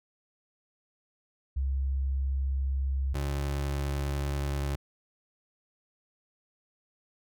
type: tone pair in turn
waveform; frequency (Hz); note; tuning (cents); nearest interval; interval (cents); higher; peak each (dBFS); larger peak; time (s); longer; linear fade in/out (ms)
sine / 30% pulse; 67.3 / 70.33; C2 / C#2; +49 / +26; minor second; 77; second; -26; neither; 1.56-3.14 / 3.14-4.76; second; 10
effects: none